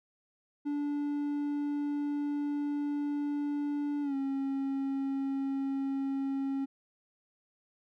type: tone with pitch glide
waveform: triangle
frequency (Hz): 290.3 to 272.4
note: D4 to C#4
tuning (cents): -20 to -30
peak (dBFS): -28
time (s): 0.65-6.66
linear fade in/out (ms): 20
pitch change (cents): -110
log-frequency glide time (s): 4.02-4.15
effects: none